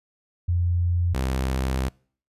sine / sawtooth tone pair in turn, 87.31 / 65.33 Hz, F2 / C2, 0 / -2 cents, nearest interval perfect fourth, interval 502 cents, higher first, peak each -19 dBFS, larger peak neither, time 0.48-1.14 / 1.14-1.89 s, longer second, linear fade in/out 10 ms, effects noise-tail reverb RT60 0.5 s tail -26 dB re dry + resampled to 32000 Hz

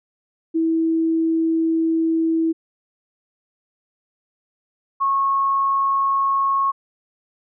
sine tone pair in turn, 325.6 / 1095.2 Hz, E4 / C#6, -21 / -21 cents, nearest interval octave + major sixth, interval 2100 cents, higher second, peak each -16 dBFS, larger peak neither, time 0.54-2.53 / 5-6.72 s, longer first, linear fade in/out 20 ms, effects none

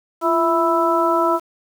harmonic tone with a mistuned harmonic, 329.6 Hz, E4, in tune, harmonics 1 / 2 / 3 / 4, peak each -20 / -20 / -20 / -20 dBFS, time 0.21-1.4 s, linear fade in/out 50 ms, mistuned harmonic 1, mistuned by +62 cents, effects 7-bit

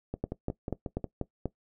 two click trains, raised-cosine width 2 ms, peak -17 / -20 dBFS, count 6 / 6, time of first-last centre 0.24-1.457 / 0.14-1.043 s, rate 4.11 / 5.54 Hz, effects noise-tail reverb RT60 0.1 s tail -18 dB re dry

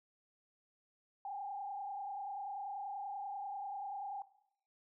sine tone with frequency modulation, 800 Hz, G5, 35 cents sharp, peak -40 dBFS, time 1.25-4.22 s, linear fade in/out 2 ms, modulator 30.3 Hz, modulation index 1.2, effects noise-tail reverb RT60 0.7 s tail -17 dB re dry

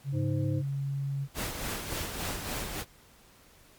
sine tone, 138.59 Hz, C#3, in tune, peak -29 dBFS, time 0.04-1.28 s, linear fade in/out 50 ms
harmonic tone, 103.83 Hz, G#2, in tune, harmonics 1 / 3 / 5, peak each -30 / -34 / -39 dBFS, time 0.12-0.63 s, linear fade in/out 50 ms
pink noise with tremolo, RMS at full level -33 dBFS, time 1.34-2.85 s, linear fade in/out 50 ms, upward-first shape sine, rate 3.5 Hz, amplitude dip 45%
effects pink hiss -58 dBFS RMS until 3.78 s + MP3 96 kbps

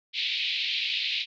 white band-pass noise, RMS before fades -29 dBFS, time 0.13-1.26 s, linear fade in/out 50 ms, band 2300 to 4100 Hz, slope 48 dB/octave, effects none

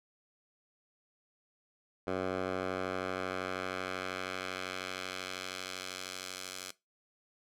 10% pulse tone with band-pass filter sweep, 92.8 Hz, F#2, 6 cents sharp, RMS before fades -38 dBFS, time 2.07-6.71 s, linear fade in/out 5 ms, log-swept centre 680 to 6600 Hz, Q 0.71, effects noise-tail reverb RT60 0.2 s tail -18 dB re dry

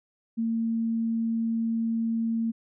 sine tone, 227.5 Hz, A#3, 42 cents flat, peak -24 dBFS, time 0.37-2.52 s, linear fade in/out 20 ms, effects none

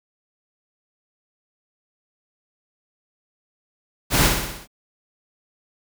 pink noise with echo, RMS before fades -18 dBFS, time 4.1-4.31 s, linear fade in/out 50 ms, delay 61 ms, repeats 6, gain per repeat -4 dB, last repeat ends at 4.676 s, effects none

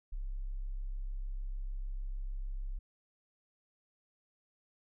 sine tone, 33.3 Hz, C1, 31 cents sharp, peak -35 dBFS, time 0.12-2.79 s, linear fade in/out 10 ms, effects none

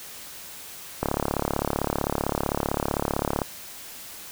click train, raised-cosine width 1 ms, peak -9 dBFS, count 86, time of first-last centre 1.03-3.418 s, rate 35.6 Hz, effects white hiss -41 dBFS RMS until 4.31 s

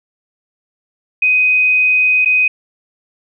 sine tone with dropouts, 2506 Hz, D#7, 12 cents sharp, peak -9 dBFS, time 1.22-2.48 s, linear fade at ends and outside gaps 5 ms, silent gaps 2.249-2.257 s, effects none

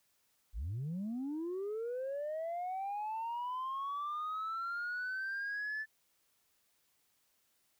sine linear sweep, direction up, 42.49 to 1756 Hz, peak -34 dBFS, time 0.53-5.86 s, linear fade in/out 50 ms, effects tanh soft clip ceiling -34 dBFS + white hiss -75 dBFS RMS until 7.79 s

